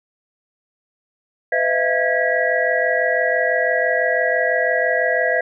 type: tone cluster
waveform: sine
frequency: 504 / 634 / 680 / 1645 / 1941 Hz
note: B4 / D#5 / F5 / G#6 / B6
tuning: +35 / +32 / -46 / -17 / -31 cents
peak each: -22 dBFS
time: 1.52-5.41 s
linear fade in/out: 5 ms
effects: none